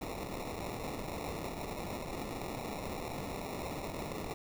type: noise with sample-and-hold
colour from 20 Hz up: white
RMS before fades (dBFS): -40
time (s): 0.01-4.34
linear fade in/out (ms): 5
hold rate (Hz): 1575
effects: none